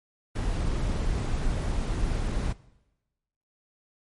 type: noise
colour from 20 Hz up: brown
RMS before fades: -27 dBFS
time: 0.35-2.53 s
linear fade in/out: 10 ms
effects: noise-tail reverb RT60 1.0 s tail -20 dB re dry + MP3 48 kbps